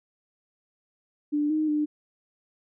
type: tone with pitch steps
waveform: sine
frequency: 295.2 / 309.6 / 299.8 Hz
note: D4 / D#4 / D4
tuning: +9 / -9 / +36 cents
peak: -22 dBFS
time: 1.32-1.86 s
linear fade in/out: 20 ms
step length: 180 ms
effects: none